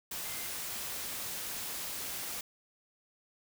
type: tone in noise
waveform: sine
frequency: 2079 Hz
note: C7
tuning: 12 cents flat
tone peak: -50 dBFS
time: 0.25-0.47 s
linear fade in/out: 5 ms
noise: white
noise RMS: -39 dBFS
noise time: 0.11-2.41 s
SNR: -14 dB
effects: none